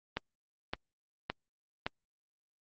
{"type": "click train", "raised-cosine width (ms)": 0.3, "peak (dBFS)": -16, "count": 4, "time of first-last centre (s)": [0.17, 1.865], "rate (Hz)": 1.77, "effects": ["low-pass 5000 Hz 12 dB/octave", "Opus 32 kbps"]}